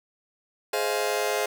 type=chord; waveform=sawtooth; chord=F minor seventh; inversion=first; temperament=just; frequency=419.1 / 523.8 / 628.6 / 698.5 Hz; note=Ab4 / C5 / Eb5 / F5; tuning=+16 / +2 / +18 / 0 cents; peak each=-24 / -26 / -27 / -27 dBFS; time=0.73-1.46 s; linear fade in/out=5 ms; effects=none